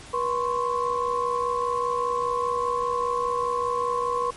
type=tone cluster; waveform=sine; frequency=483.6 / 1033 / 1098 Hz; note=B4 / C6 / C#6; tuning=-36 / -22 / -17 cents; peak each=-27 dBFS; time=0.13-4.31 s; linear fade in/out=10 ms; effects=pink hiss -44 dBFS RMS until 4.36 s + MP3 48 kbps

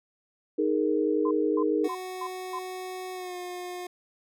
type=chord; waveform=sine; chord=D# suspended fourth; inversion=none; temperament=equal; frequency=311.1 / 415.3 / 466.2 Hz; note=D#4 / G#4 / A#4; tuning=0 / 0 / 0 cents; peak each=-26 / -27 / -28 dBFS; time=0.58-1.88 s; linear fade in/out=10 ms
type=tone bursts; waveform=sine; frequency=1031 Hz; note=C6; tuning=26 cents flat; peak=-31 dBFS; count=5; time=1.25-2.59 s; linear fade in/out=5 ms; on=60 ms; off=260 ms
type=tone with pitch glide; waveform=25% pulse; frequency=370 to 358.6 Hz; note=F#4 to F4; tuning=0 to +46 cents; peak=-31 dBFS; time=1.84-3.87 s; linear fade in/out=5 ms; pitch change=-54 cents; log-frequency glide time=3.13-3.37 s
effects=none

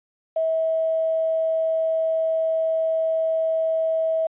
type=tone with quantisation; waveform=sine; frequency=646 Hz; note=E5; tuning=35 cents flat; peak=-19 dBFS; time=0.36-4.27 s; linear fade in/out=5 ms; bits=8; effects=resampled to 8000 Hz

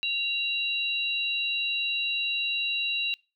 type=tone pair together; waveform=sine; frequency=2771 / 3914 Hz; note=F7 / B7; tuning=-14 / -16 cents; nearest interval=tritone; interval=598 cents; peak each=-27 / -30 dBFS; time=0.03-3.14 s; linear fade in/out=0 ms; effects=noise-tail reverb RT60 0.3 s tail -24 dB re dry

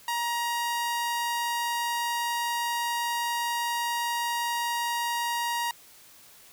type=tone; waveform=sawtooth; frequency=945 Hz; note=A#5; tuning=23 cents sharp; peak=-23 dBFS; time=0.08-5.71 s; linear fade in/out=2 ms; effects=white hiss -53 dBFS RMS until 6.52 s

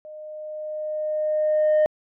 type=tone with level ramp; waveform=sine; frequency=613 Hz; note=D#5; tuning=26 cents flat; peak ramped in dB=-37 to -12 dBFS; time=0.05-1.86 s; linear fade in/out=0 ms; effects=tanh soft clip ceiling -14 dBFS

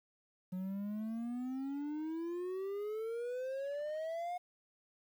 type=exponential sweep; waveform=triangle; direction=up; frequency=181.5 to 722 Hz; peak=-35 dBFS; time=0.52-4.38 s; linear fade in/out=10 ms; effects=11-bit

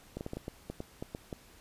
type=clicks; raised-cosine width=2 ms; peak=-24 dBFS; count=11; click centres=0.17 / 0.209 / 0.264 / 0.334 / 0.37 / 0.481 / 0.7 / 0.804 / 1.025 / 1.149 / 1.328 s; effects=pink hiss -58 dBFS RMS until 1.6 s + resampled to 32000 Hz

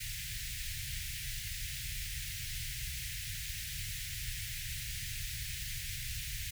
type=band-stop noise; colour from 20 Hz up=pink; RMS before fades=-40 dBFS; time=0-6.51 s; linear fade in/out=10 ms; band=140 to 1800 Hz; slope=48 dB/octave; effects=none

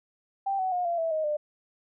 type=tone with pitch steps; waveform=sine; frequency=785 / 750.4 / 717.4 / 685.8 / 655.5 / 626.7 / 599.1 Hz; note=G5 / F#5 / F5 / F5 / E5 / D#5 / D5; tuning=+2 / +24 / +46 / -32 / -10 / +12 / +34 cents; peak=-25 dBFS; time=0.46-1.37 s; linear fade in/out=10 ms; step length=130 ms; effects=none

